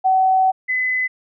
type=tone pair in turn; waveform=sine; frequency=756 / 2018 Hz; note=F#5 / B6; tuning=+37 / +37 cents; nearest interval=octave + perfect fourth; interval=1700 cents; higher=second; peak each=-12 / -17 dBFS; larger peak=first; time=0.04-0.52 / 0.68-1.08 s; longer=first; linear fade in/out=20 ms; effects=none